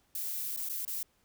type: noise with dropouts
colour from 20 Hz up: violet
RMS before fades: -36 dBFS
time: 0.15-1.03 s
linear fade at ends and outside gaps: 2 ms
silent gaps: 0.564-0.573 / 0.689-0.696 / 0.851-0.877 s
effects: pink hiss -71 dBFS RMS until 1.24 s